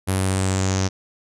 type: tone with low-pass filter sweep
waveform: sawtooth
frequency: 94.9 Hz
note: F#2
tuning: 44 cents sharp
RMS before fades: -21 dBFS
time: 0.07-0.89 s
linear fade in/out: 20 ms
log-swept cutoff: 11000 to 5900 Hz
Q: 5.4
effects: none